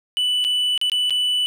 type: tone with dropouts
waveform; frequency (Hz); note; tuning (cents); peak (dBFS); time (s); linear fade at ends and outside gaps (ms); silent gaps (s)
triangle; 2977; F#7; +10; -16; 0.17-1.46; 0; 0.442-0.448 / 0.777-0.814 / 0.898-0.918 / 1.097-1.106
effects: none